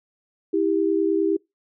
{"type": "tone pair together", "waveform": "sine", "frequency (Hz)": [325.9, 395.7], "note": ["E4", "G4"], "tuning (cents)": [-20, 16], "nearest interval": "minor third", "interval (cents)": 336, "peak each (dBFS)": -21, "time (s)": [0.53, 1.37], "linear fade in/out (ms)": 10, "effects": ["noise-tail reverb RT60 0.2 s tail -25 dB re dry"]}